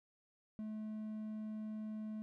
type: tone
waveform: triangle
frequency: 215.6 Hz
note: A3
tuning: 35 cents flat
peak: -39 dBFS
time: 0.59-2.22 s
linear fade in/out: 0 ms
effects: none